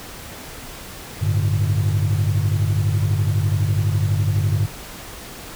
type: chord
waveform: sine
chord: G suspended second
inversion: none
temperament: equal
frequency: 98 / 110 / 146.83 Hz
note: G2 / A2 / D3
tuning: 0 / 0 / 0 cents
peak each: -17 / -20 / -21 dBFS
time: 1.21-4.67 s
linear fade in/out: 20 ms
effects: tanh soft clip ceiling -12 dBFS + pink hiss -36 dBFS RMS until 5.55 s